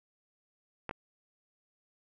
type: clicks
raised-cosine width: 0.5 ms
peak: -21 / -23 dBFS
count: 2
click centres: 0.893 / 0.911 s
effects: none